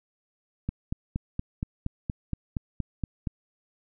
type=click train; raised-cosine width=5 ms; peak=-16 dBFS; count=12; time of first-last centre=0.69-3.272 s; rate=4.26 Hz; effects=none